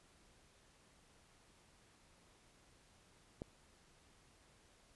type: click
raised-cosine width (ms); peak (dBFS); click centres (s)
2; -30; 3.419
effects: pink hiss -68 dBFS RMS until 4.95 s + resampled to 24000 Hz